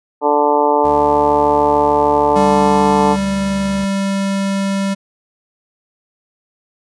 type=harmonic tone; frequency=146.83 Hz; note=D3; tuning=in tune; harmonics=2 / 3 / 4 / 5 / 6 / 7 / 8; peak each=-21 / -16 / -18 / -22 / -14 / -22 / -26 dBFS; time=0.21-3.17 s; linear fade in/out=50 ms
type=tone with pitch glide; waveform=20% pulse; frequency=73.42 to 72.41 Hz; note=D2 to D2; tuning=0 to -24 cents; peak=-23 dBFS; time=0.84-3.85 s; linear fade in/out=5 ms; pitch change=-24 cents; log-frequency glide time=1.75-2.08 s
type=tone; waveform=square; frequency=196 Hz; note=G3; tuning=in tune; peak=-16 dBFS; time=2.35-4.95 s; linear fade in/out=20 ms
effects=resampled to 24000 Hz